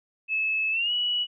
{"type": "tone with pitch glide", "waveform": "sine", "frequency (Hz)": [2600, 2935], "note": ["E7", "F#7"], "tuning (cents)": [-24, -15], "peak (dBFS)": -23, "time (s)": [0.28, 1.27], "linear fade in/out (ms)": 50, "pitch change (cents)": 209, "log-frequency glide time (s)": [0.71, 0.92], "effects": []}